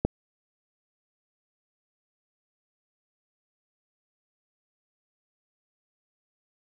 click, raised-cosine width 2 ms, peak -9 dBFS, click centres 0.05 s, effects none

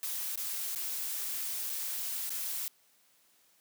blue noise with dropouts, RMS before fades -36 dBFS, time 0.03-2.68 s, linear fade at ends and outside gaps 0 ms, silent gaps 0.357-0.375 / 0.75-0.759 / 1.695-1.699 / 2.294-2.304 s, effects white hiss -67 dBFS RMS until 3.6 s + high-pass 150 Hz 12 dB/octave

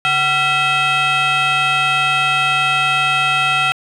sine tone with frequency modulation, 1975.5 Hz, B6, in tune, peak -10 dBFS, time 0.05-3.72 s, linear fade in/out 0 ms, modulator 611 Hz, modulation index 2, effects tanh soft clip ceiling -12 dBFS + 8-bit

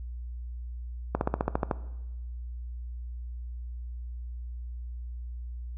slowing click train, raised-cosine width 1 ms, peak -11 dBFS, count 9, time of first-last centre 1.15-1.712 s, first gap 61 ms, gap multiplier 1.04, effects noise-tail reverb RT60 1.0 s tail -17 dB re dry + added 60 Hz sine -35 dBFS peak until 5.77 s

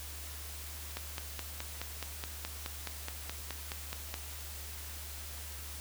click train, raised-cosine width 0.2 ms, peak -20 dBFS, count 16, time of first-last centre 0.97-4.141 s, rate 4.73 Hz, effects added 73 Hz sine -45 dBFS peak until 5.8 s + white hiss -46 dBFS RMS until 5.8 s

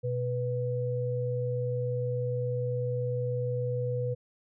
sine tone pair together, 123.47 / 493.2 Hz, B2 / B4, 0 / -2 cents, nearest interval 2 octaves, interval 2398 cents, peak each -30 / -31 dBFS, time 0.03-4.15 s, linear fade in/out 20 ms, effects none

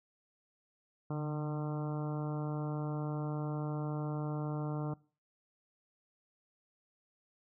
harmonic tone with a mistuned harmonic, 151.1 Hz, D3, 50 cents sharp, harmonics 1 / 2 / 3 / 4 / 5 / 6 / 7 / 8 / 9, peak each -35 / -41 / -45 / -47 / -49 / -51 / -52 / -53 / -54 dBFS, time 1.1-4.94 s, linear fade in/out 5 ms, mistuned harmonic 1, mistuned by -41 cents, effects noise-tail reverb RT60 0.4 s tail -23 dB re dry

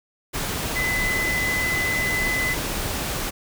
sine tone in noise, 2016 Hz, B6, 35 cents sharp, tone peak -22 dBFS, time 0.75-2.55 s, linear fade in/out 20 ms, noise pink, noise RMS -27 dBFS, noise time 0.33-3.31 s, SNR +2 dB, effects none

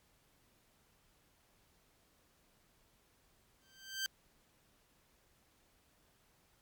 15% pulse tone with exponential growth, 1562 Hz, G6, 7 cents flat, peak -26 dBFS, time 3.62-4.06 s, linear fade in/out 0 ms, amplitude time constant 94 ms, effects pink hiss -71 dBFS RMS until 6.61 s + MP3 96 kbps

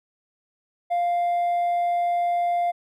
triangle tone with hard clipping, 698.5 Hz, F5, in tune, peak -19 dBFS, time 0.9-2.72 s, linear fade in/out 20 ms, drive 1 dB, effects none

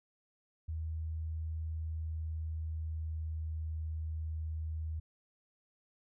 sine tone with pitch glide, 79.8 to 79.16 Hz, D#2 to D#2, +44 to +30 cents, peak -35 dBFS, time 0.68-5 s, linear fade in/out 10 ms, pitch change -14 cents, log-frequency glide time 1.7-3.65 s, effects none

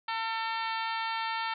harmonic tone, 450.3 Hz, A4, 40 cents sharp, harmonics 2 / 3 / 4 / 5 / 6 / 7 / 8 / 9 / 10, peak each -33 / -37 / -39 / -41 / -43 / -44 / -45 / -46 / -47 dBFS, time 0.08-1.54 s, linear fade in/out 5 ms, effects none

